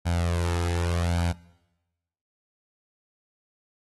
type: tone with flanger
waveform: sawtooth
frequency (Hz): 86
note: F2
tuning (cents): -26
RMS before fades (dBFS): -25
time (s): 0.05-1.33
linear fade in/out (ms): 20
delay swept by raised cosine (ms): 1.3 to 2.4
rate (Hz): 0.85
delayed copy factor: +0.7
effects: noise-tail reverb RT60 1.0 s tail -22 dB re dry + AAC 32 kbps